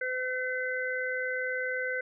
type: harmonic tone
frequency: 509 Hz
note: C5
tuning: 48 cents flat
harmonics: 1 / 3 / 4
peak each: -34 / -32 / -36 dBFS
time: 0.01-2.01 s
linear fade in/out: 5 ms
effects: none